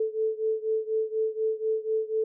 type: beating tone pair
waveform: sine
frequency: 437.7 / 441.8 Hz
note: A4 / A4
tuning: -9 / +7 cents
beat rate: 4.1 Hz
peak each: -27 / -29 dBFS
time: 0-2.24 s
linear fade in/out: 5 ms
effects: none